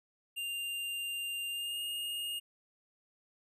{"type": "tone with pitch glide", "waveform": "square", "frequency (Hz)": [2794, 2843], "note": ["F7", "F7"], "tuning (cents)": [0, 30], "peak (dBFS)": -36, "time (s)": [0.36, 2.4], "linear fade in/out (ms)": 20, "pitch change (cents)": 30, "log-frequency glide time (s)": [1.5, 1.8], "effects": []}